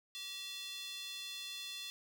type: tone with high-pass filter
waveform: square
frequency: 384.1 Hz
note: G4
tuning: 35 cents flat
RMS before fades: -45 dBFS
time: 0.15-1.9 s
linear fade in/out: 0 ms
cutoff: 3400 Hz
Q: 3.3
effects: none